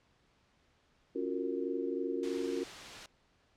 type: chord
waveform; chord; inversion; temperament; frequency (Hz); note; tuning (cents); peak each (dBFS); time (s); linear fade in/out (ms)
sine; Gb major seventh; second; just; 277.5 / 346.9 / 370 / 462.5; Db4 / F4 / Gb4 / Bb4; +2 / -12 / 0 / -14; -38; 1.15-2.64; 10
type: noise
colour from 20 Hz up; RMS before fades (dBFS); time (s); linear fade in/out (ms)
white; -45; 2.23-3.06; 2
effects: pink hiss -70 dBFS RMS until 3.56 s + low-pass 5000 Hz 12 dB/octave